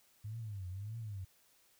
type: tone with vibrato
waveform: sine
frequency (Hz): 102.1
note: G#2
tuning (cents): -29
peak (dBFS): -40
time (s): 0.24-1.25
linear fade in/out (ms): 10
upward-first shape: triangle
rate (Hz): 1.7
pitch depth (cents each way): 240
effects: white hiss -69 dBFS RMS until 1.79 s